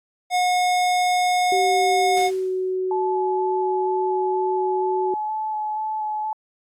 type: tone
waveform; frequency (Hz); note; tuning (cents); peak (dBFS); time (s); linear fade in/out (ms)
square; 724; F#5; -38; -18; 0.3-2.31; 50
type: tone with pitch glide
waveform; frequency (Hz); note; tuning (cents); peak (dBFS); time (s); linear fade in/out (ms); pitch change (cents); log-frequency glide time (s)
sine; 383.2 to 372.7; G4 to F#4; -39 to +13; -21; 1.52-5.14; 2; -48; 2.15-2.5
type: noise with exponential decay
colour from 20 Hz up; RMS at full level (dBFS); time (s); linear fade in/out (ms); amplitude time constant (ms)
white; -35; 2.17-2.77; 2; 130
type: tone with vibrato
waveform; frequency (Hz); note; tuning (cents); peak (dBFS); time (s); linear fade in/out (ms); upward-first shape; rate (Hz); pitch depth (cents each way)
sine; 860; A5; -40; -23; 2.91-6.33; 2; square; 2.1; 12
effects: low-pass 10000 Hz 12 dB/octave + AAC 64 kbps